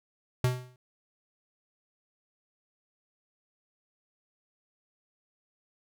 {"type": "tone with exponential decay", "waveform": "square", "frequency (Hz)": 125.8, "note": "B2", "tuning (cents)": 32, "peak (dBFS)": -21, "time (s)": [0.44, 0.76], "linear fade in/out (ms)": 2, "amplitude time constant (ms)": 68, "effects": []}